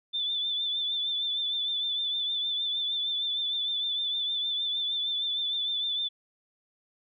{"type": "tone with vibrato", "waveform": "sine", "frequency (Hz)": 3520, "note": "A7", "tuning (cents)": 0, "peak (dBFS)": -27, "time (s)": [0.13, 6.09], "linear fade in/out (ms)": 20, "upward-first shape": "triangle", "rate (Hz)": 6.5, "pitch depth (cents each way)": 49, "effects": []}